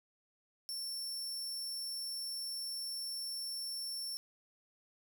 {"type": "tone", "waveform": "sawtooth", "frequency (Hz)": 5420, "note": "E8", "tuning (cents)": 47, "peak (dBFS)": -36, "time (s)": [0.69, 4.17], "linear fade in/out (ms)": 0, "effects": []}